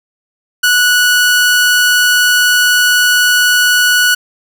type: tone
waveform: sawtooth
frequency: 1472 Hz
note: F#6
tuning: 9 cents flat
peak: -4 dBFS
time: 0.63-4.15 s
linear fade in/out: 10 ms
effects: none